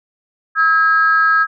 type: tone pair together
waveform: sine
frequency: 1291.9 / 1630 Hz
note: E6 / G#6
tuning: -35 / -33 cents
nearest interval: major third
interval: 402 cents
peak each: -12 dBFS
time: 0.55-1.47 s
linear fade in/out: 50 ms
effects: tanh soft clip ceiling -3 dBFS